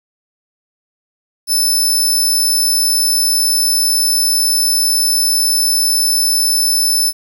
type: tone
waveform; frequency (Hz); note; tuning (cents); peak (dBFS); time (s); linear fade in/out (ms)
20% pulse; 5274; E8; 0; -6; 1.47-7.13; 50
effects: 8-bit